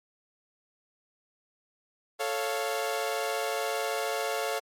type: chord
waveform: sawtooth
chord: A augmented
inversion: none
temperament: equal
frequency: 440 / 554.4 / 698.5 Hz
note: A4 / C#5 / E#5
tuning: 0 / 0 / 0 cents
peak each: -29 dBFS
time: 2.19-4.6 s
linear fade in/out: 20 ms
effects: MP3 64 kbps